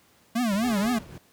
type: tone with vibrato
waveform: square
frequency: 220 Hz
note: A3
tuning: in tune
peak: -23 dBFS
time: 0.35-0.99 s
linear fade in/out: 10 ms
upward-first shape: triangle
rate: 4 Hz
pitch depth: 260 cents each way
type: noise with tremolo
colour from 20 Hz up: brown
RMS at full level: -34 dBFS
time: 0.51-1.18 s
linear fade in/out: 2 ms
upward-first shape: triangle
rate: 6.6 Hz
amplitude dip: 45%
type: tone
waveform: 15% pulse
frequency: 418 Hz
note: G#4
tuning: 11 cents sharp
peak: -29 dBFS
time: 0.63-0.99 s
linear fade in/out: 10 ms
effects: pink hiss -60 dBFS RMS until 1.32 s + high-pass 100 Hz 12 dB/octave